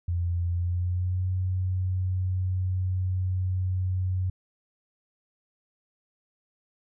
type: tone with pitch glide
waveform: sine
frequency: 86.8 to 92.49 Hz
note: F2 to F#2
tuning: -10 to 0 cents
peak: -24 dBFS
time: 0.08-4.3 s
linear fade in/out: 5 ms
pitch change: +110 cents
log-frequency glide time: 0.51-1.27 s
effects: none